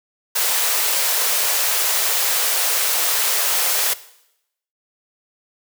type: high-pass noise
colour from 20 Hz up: white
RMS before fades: -19 dBFS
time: 0.35-3.94 s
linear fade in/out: 10 ms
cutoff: 420 Hz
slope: 48 dB/octave
effects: noise-tail reverb RT60 0.8 s tail -17 dB re dry